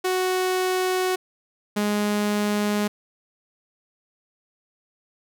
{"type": "tone pair in turn", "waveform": "sawtooth", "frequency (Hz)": [370, 207.7], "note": ["F#4", "G#3"], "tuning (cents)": [0, 0], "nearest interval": "minor seventh", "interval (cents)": 1000, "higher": "first", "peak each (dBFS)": -17, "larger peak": "neither", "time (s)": [[0.04, 1.16], [1.76, 2.88]], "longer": "neither", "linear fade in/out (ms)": 10, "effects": []}